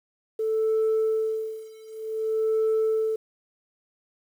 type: tone with tremolo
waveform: sine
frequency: 440 Hz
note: A4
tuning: in tune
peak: -18 dBFS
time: 0.39-3.16 s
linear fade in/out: 5 ms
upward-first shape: sine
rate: 0.54 Hz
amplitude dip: 95%
effects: tanh soft clip ceiling -18 dBFS + 9-bit